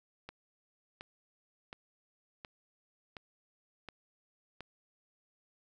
click train, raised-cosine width 0.3 ms, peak -28 dBFS, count 7, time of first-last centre 0.29-4.607 s, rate 1.39 Hz, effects none

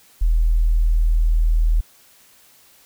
sine tone, 40.1 Hz, E1, 47 cents flat, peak -13 dBFS, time 0.21-1.81 s, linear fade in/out 10 ms, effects white hiss -52 dBFS RMS until 2.85 s

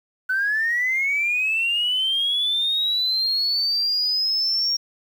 sine linear sweep, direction up, 1494 to 5588 Hz, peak -18 dBFS, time 0.29-4.77 s, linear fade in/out 10 ms, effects tanh soft clip ceiling -15 dBFS + 8-bit

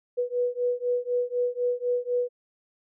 sine beating tone pair, 488.3 / 492.3 Hz, B4 / B4, -20 / -6 cents, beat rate 4 Hz, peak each -27 dBFS, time 0.17-2.29 s, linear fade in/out 20 ms, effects none

